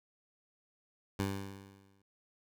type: tone with exponential decay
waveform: 15% pulse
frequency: 98.2 Hz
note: G2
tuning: 4 cents sharp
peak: -24 dBFS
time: 1.19-2.02 s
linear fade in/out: 5 ms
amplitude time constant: 180 ms
effects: none